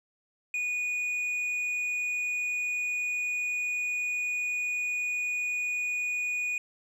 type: tone with tanh clipping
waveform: sine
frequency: 2463 Hz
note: D#7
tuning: 18 cents flat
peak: -29 dBFS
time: 0.54-6.58 s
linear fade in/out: 2 ms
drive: 5 dB
effects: none